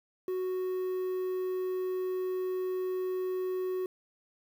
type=tone with quantisation; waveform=triangle; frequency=370 Hz; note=F#4; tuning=in tune; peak=-28 dBFS; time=0.28-3.86 s; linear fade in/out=2 ms; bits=9; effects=none